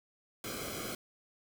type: noise with comb filter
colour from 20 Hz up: pink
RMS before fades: -40 dBFS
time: 0.44-0.95 s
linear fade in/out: 2 ms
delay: 1.1 ms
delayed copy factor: -1
effects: none